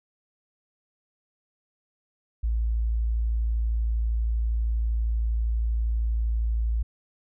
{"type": "tone", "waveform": "sine", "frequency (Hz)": 56.3, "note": "A1", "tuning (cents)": 40, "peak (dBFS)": -22, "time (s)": [2.43, 6.83], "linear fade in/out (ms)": 10, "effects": []}